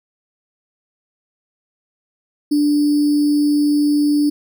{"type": "tone with sample-and-hold", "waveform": "sine", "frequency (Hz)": 293.7, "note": "D4", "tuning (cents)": 0, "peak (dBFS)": -12, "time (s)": [2.51, 4.3], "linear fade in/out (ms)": 10, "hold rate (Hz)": 4900, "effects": []}